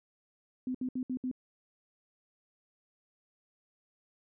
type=tone bursts; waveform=sine; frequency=254.9 Hz; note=C4; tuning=45 cents flat; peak=-31 dBFS; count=5; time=0.67-1.314 s; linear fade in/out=2 ms; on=76 ms; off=66 ms; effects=none